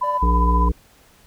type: tone with tremolo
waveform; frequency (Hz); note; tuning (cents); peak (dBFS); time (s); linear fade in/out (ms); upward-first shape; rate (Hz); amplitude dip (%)
sine; 1002; B5; +25; -17; 0.01-0.69; 10; sine; 15; 45
type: tone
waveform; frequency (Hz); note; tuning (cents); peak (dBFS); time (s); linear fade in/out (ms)
triangle; 587.3; D5; 0; -24; 0.03-0.18; 10
type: harmonic tone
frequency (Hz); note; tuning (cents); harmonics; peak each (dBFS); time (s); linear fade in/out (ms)
58.6; A#1; +10; 1 / 3 / 5 / 7 / 8; -15 / -25 / -29 / -32 / -33; 0.22-0.72; 10
effects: pink hiss -53 dBFS RMS until 1.26 s